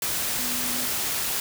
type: tone in noise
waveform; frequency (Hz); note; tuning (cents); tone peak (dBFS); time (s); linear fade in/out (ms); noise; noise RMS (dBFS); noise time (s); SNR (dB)
sine; 246.2; B3; -5; -36; 0.39-0.86; 2; white; -27; 0.02-1.4; -12
effects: none